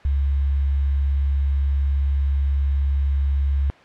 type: tone with quantisation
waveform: sine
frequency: 69.4 Hz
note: C#2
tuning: 3 cents sharp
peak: -17 dBFS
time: 0.05-3.7 s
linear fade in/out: 0 ms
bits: 7
effects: white hiss -47 dBFS RMS until 3.84 s + low-pass 2000 Hz 12 dB/octave